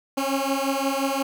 15% pulse beating tone pair, 270 / 275.7 Hz, C#4 / C#4, -45 / -9 cents, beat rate 5.7 Hz, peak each -19 dBFS, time 0.17-1.23 s, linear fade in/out 10 ms, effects none

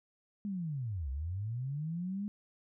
sine linear two-way sweep, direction down then up, 209.5 to 63.2 to 209.5 Hz, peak -34 dBFS, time 0.45-2.28 s, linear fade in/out 0 ms, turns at 1.1 s, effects none

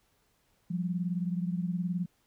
sine beating tone pair, 174.61 / 193.61 Hz, F3 / G3, 0 / -21 cents, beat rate 19 Hz, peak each -30 / -35 dBFS, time 0.7-2.06 s, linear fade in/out 10 ms, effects pink hiss -71 dBFS RMS until 2.26 s

